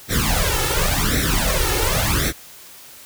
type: noise with flanger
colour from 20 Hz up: pink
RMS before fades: -19 dBFS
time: 0.08-2.33 s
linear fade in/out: 50 ms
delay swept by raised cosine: 0.51 to 2.31 ms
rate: 0.91 Hz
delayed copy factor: +1
effects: white hiss -42 dBFS RMS until 3.05 s